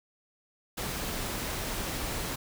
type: noise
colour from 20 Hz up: pink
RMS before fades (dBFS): -34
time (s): 0.77-2.36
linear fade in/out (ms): 10
effects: none